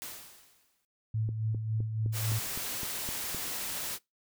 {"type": "noise with exponential decay", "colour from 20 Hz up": "white", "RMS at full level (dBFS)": -39, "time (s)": [0.02, 0.85], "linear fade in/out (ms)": 0, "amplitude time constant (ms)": 180}
{"type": "tone with tremolo", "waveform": "sine", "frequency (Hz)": 110, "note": "A2", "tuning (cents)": 0, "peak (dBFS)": -27, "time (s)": [1.14, 2.39], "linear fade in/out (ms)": 5, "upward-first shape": "sine", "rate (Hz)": 3.6, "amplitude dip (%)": 50}
{"type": "click train", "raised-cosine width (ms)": 3, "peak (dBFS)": -27, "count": 9, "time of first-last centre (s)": [1.29, 3.347], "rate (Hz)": 3.89}
{"type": "noise", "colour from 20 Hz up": "white", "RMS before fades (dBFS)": -36, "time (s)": [2.12, 3.99], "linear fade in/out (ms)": 50}
{"effects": ["noise-tail reverb RT60 0.2 s tail -23 dB re dry"]}